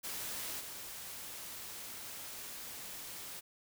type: noise with level steps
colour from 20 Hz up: white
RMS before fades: -41 / -46 dBFS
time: 0.03-3.41 s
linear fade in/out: 20 ms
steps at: 0.59 s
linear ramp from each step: 20 ms
effects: none